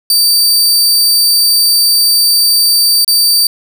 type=tone with dropouts; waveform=sawtooth; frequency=4633 Hz; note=D8; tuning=24 cents flat; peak=-4 dBFS; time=0.1-3.47 s; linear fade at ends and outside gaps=2 ms; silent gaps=3.047-3.078 s; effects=none